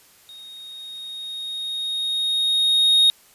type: tone with level ramp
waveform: triangle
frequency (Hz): 3729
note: A#7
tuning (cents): 0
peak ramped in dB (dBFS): -38 to -10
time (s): 0.29-3.1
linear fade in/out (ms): 0
effects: white hiss -53 dBFS RMS until 3.34 s + resampled to 32000 Hz